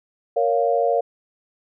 sine chord, Bb minor, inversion none, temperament just, 466.2 / 559.4 / 699.2 Hz, Bb4 / Db5 / F5, 0 / +16 / +2 cents, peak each -21 dBFS, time 0.36-1.01 s, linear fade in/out 10 ms, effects none

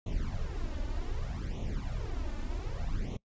brown noise with flanger, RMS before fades -34 dBFS, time 0.06-3.17 s, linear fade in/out 5 ms, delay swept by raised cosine 0.31 to 3.41 ms, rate 0.65 Hz, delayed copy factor +0.85, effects noise-tail reverb RT60 0.1 s tail -23 dB re dry + resampled to 16000 Hz

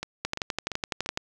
two click trains, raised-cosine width 0.2 ms, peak -15 / -10 dBFS, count 4 / 12, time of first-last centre 0.03-1.061 / 0.25-1.174 s, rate 2.91 / 11.9 Hz, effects none

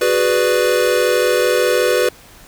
square chord, G# half-diminished seventh, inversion third, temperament equal, 370 / 415.3 / 493.9 / 587.3 Hz, F#4 / G#4 / B4 / D5, 0 / 0 / 0 / 0 cents, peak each -20 / -22 / -16 / -22 dBFS, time 0.01-2.09 s, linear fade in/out 5 ms, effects pink hiss -43 dBFS RMS until 2.47 s

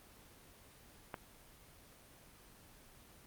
click, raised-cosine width 0.5 ms, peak -25 dBFS, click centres 1.142 s, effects pink hiss -60 dBFS RMS until 3.26 s + Opus 24 kbps

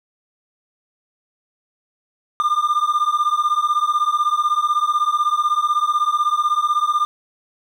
triangle beating tone pair, 1195 / 1211 Hz, D6 / D#6, +30 / -47 cents, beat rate 16 Hz, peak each -17 dBFS, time 2.4-7.05 s, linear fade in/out 0 ms, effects none

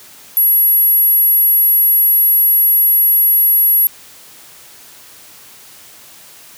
sine tone, 11420 Hz, F9, 37 cents sharp, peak -8 dBFS, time 0.37-3.87 s, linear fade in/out 0 ms, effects white hiss -40 dBFS RMS until 6.57 s + high-pass 60 Hz 12 dB/octave

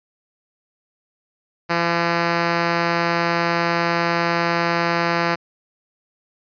5% pulse tone, 170 Hz, F3, 46 cents flat, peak -6 dBFS, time 1.69-5.36 s, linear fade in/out 20 ms, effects resampled to 11025 Hz

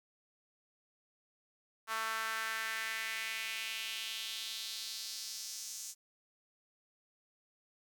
sawtooth tone with high-pass filter sweep, 222.5 Hz, A3, 20 cents sharp, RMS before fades -40 dBFS, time 1.87-5.95 s, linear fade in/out 50 ms, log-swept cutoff 1200 to 6700 Hz, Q 2.6, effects 10-bit

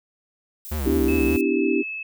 violet noise, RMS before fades -37 dBFS, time 0.65-1.41 s, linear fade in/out 0 ms
square tone with vibrato, 70.9 Hz, C#2, 40 cents sharp, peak -25 dBFS, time 0.71-1.37 s, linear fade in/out 10 ms, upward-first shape sine, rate 5.1 Hz, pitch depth 160 cents each way
sine chord, E minor seventh, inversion second, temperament equal with one note detuned, 252 / 293.7 / 329.6 / 392 Hz, B3 / D4 / E4 / G4, +35 / 0 / 0 / 0 cents, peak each -25 / -24 / -24 / -23 dBFS, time 0.85-1.83 s, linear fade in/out 20 ms
sine tone with tremolo, 2600 Hz, E7, 24 cents flat, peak -28 dBFS, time 1.08-2.03 s, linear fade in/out 5 ms, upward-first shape sine, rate 1.6 Hz, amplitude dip 25%
effects none

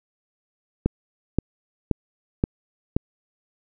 click train, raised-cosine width 3 ms, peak -6 dBFS, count 5, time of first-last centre 0.86-2.965 s, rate 1.9 Hz, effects none

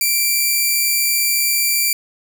5% pulse tone, 2349 Hz, D7, in tune, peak -5 dBFS, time 0.01-1.93 s, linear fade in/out 2 ms, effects none

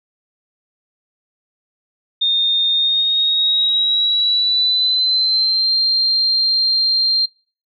sine tone with pitch glide, 3659 to 4179 Hz, A#7 to C8, -33 to -3 cents, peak -13 dBFS, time 2.21-7.26 s, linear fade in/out 10 ms, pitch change +230 cents, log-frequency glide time 2.7-5.75 s, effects noise-tail reverb RT60 0.4 s tail -24 dB re dry

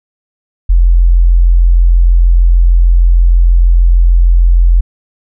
sine tone, 43.22 Hz, F1, 17 cents flat, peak -3 dBFS, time 0.69-4.81 s, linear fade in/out 10 ms, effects none

